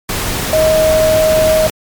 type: tone in noise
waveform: sine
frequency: 629 Hz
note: D#5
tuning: 19 cents sharp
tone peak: -8 dBFS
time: 0.53-1.67 s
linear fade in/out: 2 ms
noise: pink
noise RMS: -18 dBFS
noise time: 0.09-1.7 s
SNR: +7 dB
effects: MP3 96 kbps